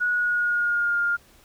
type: tone with pitch glide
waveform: sine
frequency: 1460 to 1408.6 Hz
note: F#6 to F6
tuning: -24 to +14 cents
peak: -20 dBFS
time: 0-1.17 s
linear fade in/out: 20 ms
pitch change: -62 cents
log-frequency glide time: 0.11-1 s
effects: pink hiss -55 dBFS RMS until 1.44 s